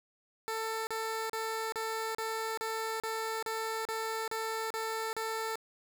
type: tone bursts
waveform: 15% pulse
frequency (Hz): 444.8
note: A4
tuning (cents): +19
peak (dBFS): -27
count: 12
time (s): 0.48-5.556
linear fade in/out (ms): 0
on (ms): 390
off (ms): 36
effects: none